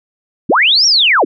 sine linear two-way sweep, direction up then down, 116.3 to 5710 to 197.9 Hz, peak -7 dBFS, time 0.49-1.25 s, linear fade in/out 10 ms, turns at 0.86 s, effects none

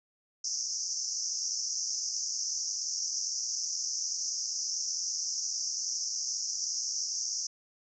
white band-pass noise, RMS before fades -34 dBFS, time 0.44-7.47 s, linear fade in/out 5 ms, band 5200 to 6400 Hz, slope 96 dB/octave, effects none

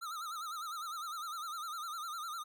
square tone with vibrato, 1290 Hz, E6, 38 cents flat, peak -40 dBFS, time 0.01-2.44 s, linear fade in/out 20 ms, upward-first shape sine, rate 9.9 Hz, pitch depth 120 cents each way, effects none

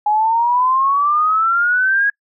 sine exponential sweep, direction up, 830.6 to 1661.2 Hz, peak -12 dBFS, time 0.06-2.1 s, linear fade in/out 5 ms, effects noise-tail reverb RT60 0.1 s tail -26 dB re dry

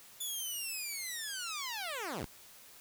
10% pulse linear sweep, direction down, 3492 to 31.16 Hz, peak -29 dBFS, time 0.2-2.26 s, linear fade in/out 10 ms, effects white hiss -56 dBFS RMS until 2.8 s

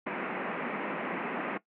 pink band-pass noise, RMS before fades -35 dBFS, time 0.06-1.58 s, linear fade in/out 10 ms, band 180 to 2500 Hz, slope 48 dB/octave, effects noise-tail reverb RT60 0.1 s tail -18 dB re dry

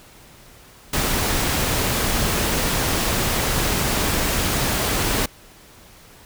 pink noise, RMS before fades -21 dBFS, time 0.93-5.26 s, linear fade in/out 5 ms, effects pink hiss -47 dBFS RMS until 6.25 s

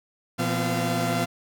sawtooth tone cluster, 118.4 / 171.9 / 252.7 / 687 Hz, A#2 / F3 / B3 / F5, +27 / -27 / +40 / -29 cents, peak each -25 dBFS, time 0.38-1.26 s, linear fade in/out 20 ms, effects none

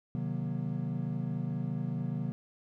triangle chord, C half-diminished seventh, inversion none, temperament equal with one note detuned, 130.81 / 155.56 / 185 / 237.3 Hz, C3 / Eb3 / Gb3 / Bb3, 0 / 0 / 0 / +31 cents, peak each -34 / -34 / -36 / -37 dBFS, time 0.15-2.32 s, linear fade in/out 0 ms, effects none

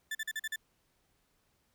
35% pulse tone bursts, 1760 Hz, A6, in tune, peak -32 dBFS, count 6, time 0.11-0.56 s, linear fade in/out 5 ms, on 40 ms, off 42 ms, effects pink hiss -74 dBFS RMS until 1.74 s

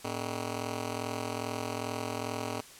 10% pulse ring-modulated tone, 174.61 Hz, F3, in tune, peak -22 dBFS, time 0.04-2.61 s, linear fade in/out 10 ms, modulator 66.1 Hz, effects white hiss -51 dBFS RMS until 2.79 s + low-pass 11000 Hz 12 dB/octave

